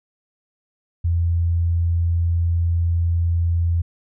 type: tone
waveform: sine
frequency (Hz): 84.9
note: F2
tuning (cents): -48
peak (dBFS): -16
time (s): 1.04-3.82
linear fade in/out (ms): 10
effects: none